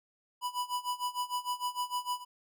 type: tone with tremolo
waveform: square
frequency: 987.8 Hz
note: B5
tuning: in tune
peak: -30 dBFS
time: 0.41-2.25 s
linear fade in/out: 50 ms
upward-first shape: sine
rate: 6.6 Hz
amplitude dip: 90%
effects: none